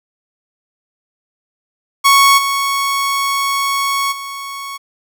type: tone with level steps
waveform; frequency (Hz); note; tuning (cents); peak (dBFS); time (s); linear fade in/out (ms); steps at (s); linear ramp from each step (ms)
sawtooth; 1108; C#6; -1; -3 / -11 / -21; 2.04-4.78; 20; 2.37 / 4.11; 20
effects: none